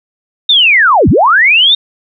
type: linear two-way sweep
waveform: sine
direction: down then up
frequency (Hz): 3729 to 60.1 to 3729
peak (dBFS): -4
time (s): 0.49-1.75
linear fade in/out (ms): 5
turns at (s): 1.09
effects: none